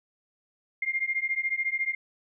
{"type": "beating tone pair", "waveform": "sine", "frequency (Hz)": [2109, 2123], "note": ["C7", "C7"], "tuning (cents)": [13, 25], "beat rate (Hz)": 14, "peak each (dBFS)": -29, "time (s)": [0.82, 1.95], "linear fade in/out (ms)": 5, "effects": []}